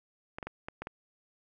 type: clicks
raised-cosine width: 0.5 ms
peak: -23 dBFS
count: 6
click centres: 0.385 / 0.428 / 0.47 / 0.685 / 0.82 / 0.871 s
effects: none